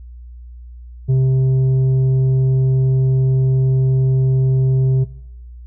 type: tone with tanh clipping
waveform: sine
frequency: 131.3 Hz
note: C3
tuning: 6 cents sharp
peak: -12 dBFS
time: 1.08-5.05 s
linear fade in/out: 20 ms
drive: 5 dB
effects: noise-tail reverb RT60 0.9 s tail -22 dB re dry + added 60 Hz sine -33 dBFS peak until 5.66 s